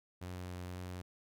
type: tone with vibrato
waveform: sawtooth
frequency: 90.2 Hz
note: F#2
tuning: 44 cents flat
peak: -38 dBFS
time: 0.21-1.02 s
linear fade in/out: 10 ms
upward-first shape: sine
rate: 2 Hz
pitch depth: 9 cents each way
effects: none